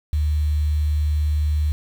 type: tone with quantisation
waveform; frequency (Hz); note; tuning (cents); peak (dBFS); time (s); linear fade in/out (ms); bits
sine; 75.2; D2; +42; -17; 0.13-1.72; 0; 7
effects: none

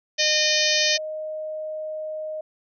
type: harmonic tone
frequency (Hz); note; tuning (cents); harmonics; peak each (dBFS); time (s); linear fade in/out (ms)
611; D#5; -32; 1 / 3 / 4 / 5 / 6 / 7 / 8 / 9 / 10; -27 / -27 / -27 / -27 / -27 / -27 / -27 / -27 / -27; 0.18-0.98; 20
type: tone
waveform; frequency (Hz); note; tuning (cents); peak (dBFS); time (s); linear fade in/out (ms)
sine; 621; D#5; -3; -28; 0.97-2.41; 5
effects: none

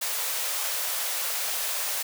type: high-pass noise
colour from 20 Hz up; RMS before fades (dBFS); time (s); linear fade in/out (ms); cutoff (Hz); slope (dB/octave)
white; -29; 0.01-2.03; 10; 470; 48
effects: none

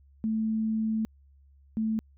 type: tone pair in turn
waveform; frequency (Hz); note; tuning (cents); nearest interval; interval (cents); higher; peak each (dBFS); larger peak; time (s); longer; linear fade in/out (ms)
sine; 220 / 220; A3 / A3; 0 / 0; unison; 0; neither; -25; neither; 0.24-1.05 / 1.77-1.99; first; 0
effects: added 69 Hz sine -55 dBFS peak until 2.17 s

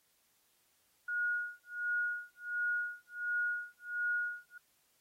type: tone with tremolo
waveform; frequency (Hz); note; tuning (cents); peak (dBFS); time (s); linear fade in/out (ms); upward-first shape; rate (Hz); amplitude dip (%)
sine; 1443; F#6; -44; -30; 1.08-4.58; 5; sine; 1.4; 100
effects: white hiss -73 dBFS RMS until 5 s + AAC 48 kbps

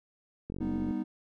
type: click train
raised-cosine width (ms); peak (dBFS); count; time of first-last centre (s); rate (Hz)
3; -26; 20; 0.5-0.909; 46.5
type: chord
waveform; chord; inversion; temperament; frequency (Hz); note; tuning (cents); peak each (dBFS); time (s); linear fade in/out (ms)
triangle; G augmented; none; equal with one note detuned; 199.19 / 246.9 / 311.1; G3 / B3 / D#4; +28 / 0 / 0; -34 / -32 / -32; 0.6-1.04; 20
effects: none

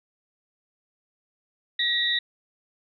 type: tone cluster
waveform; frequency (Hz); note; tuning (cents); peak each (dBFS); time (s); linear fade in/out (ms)
sine; 1906 / 3631 / 3877; A#6 / A#7 / B7; +38 / -46 / -33; -26; 1.79-2.19; 5
effects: none

